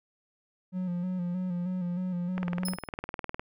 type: tone with vibrato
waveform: triangle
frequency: 179.7 Hz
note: F3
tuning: 50 cents sharp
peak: -27 dBFS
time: 0.72-2.77 s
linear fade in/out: 50 ms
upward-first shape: square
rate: 3.2 Hz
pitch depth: 39 cents each way
type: click train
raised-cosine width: 0.5 ms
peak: -19 dBFS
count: 21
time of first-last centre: 2.38-3.395 s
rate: 19.7 Hz
type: tone with exponential decay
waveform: 10% pulse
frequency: 5170 Hz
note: E8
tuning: 34 cents flat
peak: -25 dBFS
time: 2.65-2.89 s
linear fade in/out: 5 ms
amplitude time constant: 51 ms
effects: none